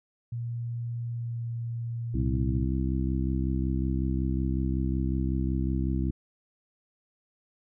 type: tone with pitch glide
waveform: sine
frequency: 118.1 to 116.88 Hz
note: A#2 to A#2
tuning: +23 to +5 cents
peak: -30 dBFS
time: 0.32-2.64 s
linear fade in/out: 5 ms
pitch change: -18 cents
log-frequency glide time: 1.1-1.45 s
type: harmonic tone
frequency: 65.41 Hz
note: C2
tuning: in tune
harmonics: 1 / 2 / 3 / 4 / 5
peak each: -28 / -31 / -33 / -34 / -35 dBFS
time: 2.14-6.11 s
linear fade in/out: 5 ms
effects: none